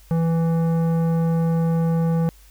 triangle tone with tanh clipping, 165.2 Hz, E3, 4 cents sharp, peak -19 dBFS, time 0.11-2.29 s, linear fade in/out 0 ms, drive 17 dB, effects added 50 Hz sine -47 dBFS peak until 2.5 s + white hiss -54 dBFS RMS until 2.5 s

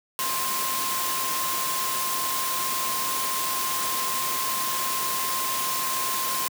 sine tone in noise, 1053 Hz, C6, 11 cents sharp, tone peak -29 dBFS, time 0.19-6.48 s, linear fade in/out 0 ms, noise white, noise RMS -28 dBFS, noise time 0.19-6.48 s, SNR -4 dB, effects high-pass 150 Hz 12 dB/octave

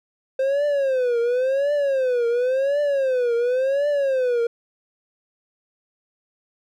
triangle tone with vibrato, 523.3 Hz, C5, in tune, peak -16 dBFS, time 0.39-4.47 s, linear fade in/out 5 ms, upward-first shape triangle, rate 0.93 Hz, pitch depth 210 cents each way, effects none

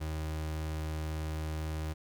35% pulse tone, 78.1 Hz, D#2, 7 cents sharp, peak -32 dBFS, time 0-1.94 s, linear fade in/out 20 ms, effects none

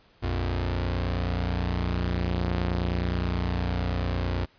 sawtooth tone pair together, 59.47 / 89.1 Hz, A#1 / F2, +35 / +35 cents, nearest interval perfect fifth, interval 700 cents, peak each -24 / -24 dBFS, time 0.22-4.46 s, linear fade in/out 20 ms, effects pink hiss -60 dBFS RMS until 4.58 s + resampled to 11025 Hz

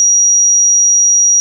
sine tone, 5750 Hz, F8, 50 cents sharp, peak -6 dBFS, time 0-1.4 s, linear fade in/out 0 ms, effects none

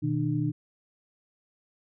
sine tone cluster, 123.8 / 156.2 / 299.9 Hz, B2 / D#3 / D4, +5 / +7 / +36 cents, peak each -29 dBFS, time 0.02-0.52 s, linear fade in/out 20 ms, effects none

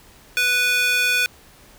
square tone with high-pass filter, 493.7 Hz, B4, 1 cent flat, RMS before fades -19 dBFS, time 0.37-1.26 s, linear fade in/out 0 ms, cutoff 2000 Hz, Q 5.4, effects pink hiss -49 dBFS RMS until 1.78 s

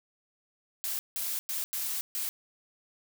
blue noise bursts at uneven times, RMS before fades -33 dBFS, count 5, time 0.84-0.99 / 1.16-1.39 / 1.49-1.64 / 1.73-2.01 / 2.15-2.29 s, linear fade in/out 0 ms, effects none

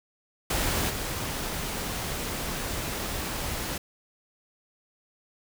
pink noise with level steps, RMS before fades -27 / -32 dBFS, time 0.5-3.78 s, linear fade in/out 5 ms, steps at 0.89 s, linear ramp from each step 10 ms, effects none

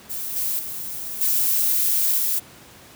violet noise with level steps, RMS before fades -29 / -24 / -31 / -20 / -22 dBFS, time 0.09-2.4 s, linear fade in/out 20 ms, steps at 0.36 / 0.59 / 1.21 / 2.18 s, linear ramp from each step 2 ms, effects pink hiss -46 dBFS RMS until 2.95 s + high-pass 80 Hz 12 dB/octave

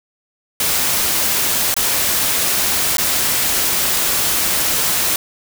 white noise with dropouts, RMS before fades -17 dBFS, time 0.6-5.16 s, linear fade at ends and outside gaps 2 ms, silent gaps 1.742-1.765 / 2.97-2.982 s, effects none

